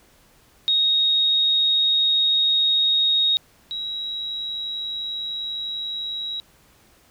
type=tone pair in turn; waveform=sine; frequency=3747 / 3863 Hz; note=A#7 / B7; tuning=+8 / -39 cents; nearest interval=minor second; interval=53 cents; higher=second; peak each=-16 / -26 dBFS; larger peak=first; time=0.68-3.37 / 3.71-6.4 s; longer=neither; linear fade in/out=0 ms; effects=pink hiss -56 dBFS RMS until 7.1 s